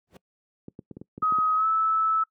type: noise with exponential growth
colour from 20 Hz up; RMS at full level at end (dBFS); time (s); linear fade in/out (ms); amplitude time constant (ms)
brown; -34; 0.07-0.17; 5; 21
type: clicks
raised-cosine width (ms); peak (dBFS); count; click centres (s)
3; -24; 9; 0.683 / 0.791 / 0.912 / 0.969 / 1.015 / 1.179 / 1.226 / 1.323 / 1.386
type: tone with pitch glide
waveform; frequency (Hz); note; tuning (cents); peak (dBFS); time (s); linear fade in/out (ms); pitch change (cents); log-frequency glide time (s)
sine; 1264 to 1307.8; D#6 to E6; +27 to -14; -20; 1.22-2.24; 10; +59; 1.56-1.66
effects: noise-tail reverb RT60 0.1 s tail -23 dB re dry + high-pass 150 Hz 12 dB/octave